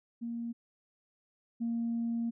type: tone pair in turn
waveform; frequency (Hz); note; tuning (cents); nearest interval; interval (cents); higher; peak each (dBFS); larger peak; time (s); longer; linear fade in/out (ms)
sine; 233.8 / 232.5; A#3 / A#3; +5 / -4; unison; 9; first; -34 / -29; second; 0.21-0.53 / 1.6-2.31; second; 20
effects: tanh soft clip ceiling -26 dBFS